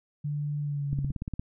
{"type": "tone with pitch glide", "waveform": "sine", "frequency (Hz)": [146.83, 138.83], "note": ["D3", "C#3"], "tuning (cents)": [0, 3], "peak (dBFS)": -28, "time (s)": [0.24, 1.12], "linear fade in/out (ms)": 10, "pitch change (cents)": -97, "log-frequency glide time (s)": [0.61, 1.01]}
{"type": "click train", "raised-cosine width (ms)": 5, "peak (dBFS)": -20, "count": 9, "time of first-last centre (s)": [0.93, 1.395], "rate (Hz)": 17.2}
{"effects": []}